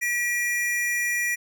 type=tone pair together; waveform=square; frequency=1936.9 / 2390 Hz; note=B6 / D7; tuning=-34 / +30 cents; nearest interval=major third; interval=364 cents; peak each=-25 / -29 dBFS; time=0.01-1.36 s; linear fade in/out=20 ms; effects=none